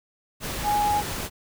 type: tone in noise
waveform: sine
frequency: 830.6 Hz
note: G#5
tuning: in tune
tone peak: -20 dBFS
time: 0.63-1.03 s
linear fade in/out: 50 ms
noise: pink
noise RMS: -31 dBFS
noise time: 0.4-1.3 s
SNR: +8 dB
effects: none